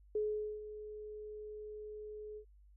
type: tone with ADSR envelope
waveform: sine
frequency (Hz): 424.3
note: G#4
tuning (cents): +37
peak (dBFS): -31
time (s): 0.15-2.45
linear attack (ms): 4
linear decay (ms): 450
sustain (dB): -13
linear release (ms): 81
effects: added 50 Hz sine -59 dBFS peak until 2.76 s